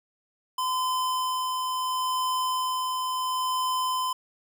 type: tone with tremolo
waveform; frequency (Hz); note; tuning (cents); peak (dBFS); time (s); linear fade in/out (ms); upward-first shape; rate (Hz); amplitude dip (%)
square; 1022; C6; -41; -25; 0.58-4.13; 5; sine; 0.72; 25
effects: none